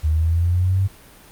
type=exponential sweep; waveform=sine; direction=up; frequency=76 to 98 Hz; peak=-15 dBFS; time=0.03-0.88 s; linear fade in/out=20 ms; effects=pink hiss -46 dBFS RMS until 1.31 s + Opus 48 kbps